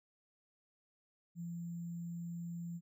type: tone with sample-and-hold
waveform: sine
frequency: 170.4 Hz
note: F3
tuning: 42 cents flat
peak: -40 dBFS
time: 1.35-2.81 s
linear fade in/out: 50 ms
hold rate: 7350 Hz
effects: none